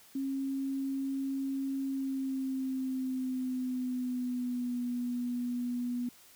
sine tone with pitch glide, 270.9 to 244.1 Hz, C#4 to B3, -40 to -20 cents, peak -31 dBFS, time 0.15-6.09 s, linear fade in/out 5 ms, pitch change -180 cents, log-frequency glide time 1.83-4.8 s, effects white hiss -58 dBFS RMS until 6.35 s

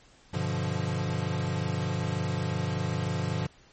square chord, G dominant seventh, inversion none, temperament equal, 98 / 123.47 / 146.83 / 174.61 Hz, G2 / B2 / D3 / F3, 0 / 0 / 0 / 0 cents, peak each -34 dBFS, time 0.33-3.47 s, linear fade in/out 10 ms, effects pink hiss -58 dBFS RMS until 3.72 s + MP3 32 kbps

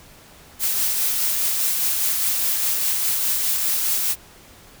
blue noise with tremolo, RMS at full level -20 dBFS, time 0.59-4.16 s, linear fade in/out 50 ms, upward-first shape triangle, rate 4.9 Hz, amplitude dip 30%, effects pink hiss -47 dBFS RMS until 4.8 s

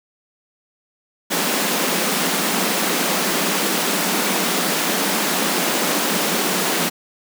pink high-pass noise, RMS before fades -20 dBFS, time 1.3-6.9 s, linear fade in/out 20 ms, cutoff 170 Hz, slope 96 dB/octave, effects none

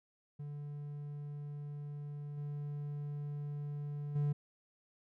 triangle tone with level steps, 145.8 Hz, D3, 12 cents flat, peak -39 / -36 / -28 dBFS, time 0.39-4.33 s, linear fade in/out 10 ms, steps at 2.37 / 4.15 s, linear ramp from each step 10 ms, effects none

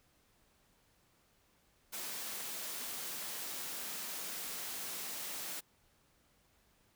white high-pass noise, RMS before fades -42 dBFS, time 1.92-5.61 s, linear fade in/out 20 ms, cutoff 150 Hz, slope 24 dB/octave, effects pink hiss -71 dBFS RMS until 6.95 s

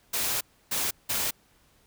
white noise bursts at uneven times, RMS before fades -28 dBFS, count 3, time 0.13-0.41 / 0.71-0.91 / 1.09-1.31 s, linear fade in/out 10 ms, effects pink hiss -63 dBFS RMS until 1.86 s

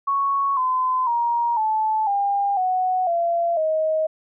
sine tone with pitch steps, 1108.7 / 1022.6 / 943.1 / 869.9 / 802.3 / 740 / 682.5 / 629.5 Hz, C#6 / C6 / A#5 / A5 / G5 / F#5 / F5 / D#5, 0 / -40 / +20 / -20 / +40 / 0 / -40 / +20 cents, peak -18 dBFS, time 0.07-4.07 s, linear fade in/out 10 ms, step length 500 ms, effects none

